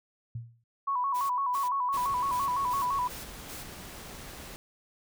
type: tone with exponential decay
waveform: sine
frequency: 116.54 Hz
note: A#2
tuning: in tune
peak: -31 dBFS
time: 0.35-0.64 s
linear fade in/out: 5 ms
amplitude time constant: 61 ms
type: tone with vibrato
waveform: sine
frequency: 1046.5 Hz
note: C6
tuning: in tune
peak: -26 dBFS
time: 0.87-3.08 s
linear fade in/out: 10 ms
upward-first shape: square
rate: 5.9 Hz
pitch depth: 96 cents each way
type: noise bursts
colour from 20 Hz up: white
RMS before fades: -44 dBFS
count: 7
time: 1.14-3.64 s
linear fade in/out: 20 ms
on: 160 ms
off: 230 ms
type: noise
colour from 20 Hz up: pink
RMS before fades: -44 dBFS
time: 1.94-4.56 s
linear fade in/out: 0 ms
effects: none